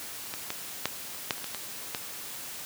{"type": "clicks", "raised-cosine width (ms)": 0.2, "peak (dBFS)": [-17, -14, -8, -25, -8, -25, -18, -17, -13], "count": 9, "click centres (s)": [0.339, 0.504, 0.856, 1.147, 1.308, 1.381, 1.443, 1.547, 1.948], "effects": ["white hiss -40 dBFS RMS until 2.65 s", "high-pass 80 Hz 12 dB/octave"]}